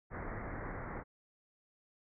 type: low-pass noise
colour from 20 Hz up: pink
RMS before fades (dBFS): -42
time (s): 0.1-1.04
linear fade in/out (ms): 50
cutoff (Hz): 2100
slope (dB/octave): 96
effects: none